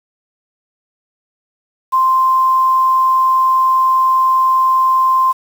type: tone with quantisation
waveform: sine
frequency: 1045 Hz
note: C6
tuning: 2 cents flat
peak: -9 dBFS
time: 1.92-5.33 s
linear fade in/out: 20 ms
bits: 6
effects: none